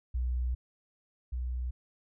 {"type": "tone pair in turn", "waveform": "sine", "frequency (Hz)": [61.74, 61.98], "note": ["B1", "B1"], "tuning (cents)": [0, 7], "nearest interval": "unison", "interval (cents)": 7, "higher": "second", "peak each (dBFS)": [-28, -31], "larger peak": "first", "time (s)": [[0.14, 0.55], [1.32, 1.71]], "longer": "first", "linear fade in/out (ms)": 10, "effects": []}